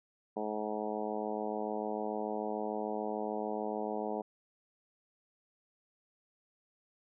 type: harmonic tone with a mistuned harmonic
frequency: 106.8 Hz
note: G#2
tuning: 49 cents sharp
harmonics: 2 / 3 / 4 / 5 / 6 / 7 / 8 / 9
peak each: -41 / -43 / -39 / -42 / -42 / -41 / -45 / -47 dBFS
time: 0.36-4.22 s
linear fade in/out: 10 ms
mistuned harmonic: 9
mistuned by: -16 cents
effects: none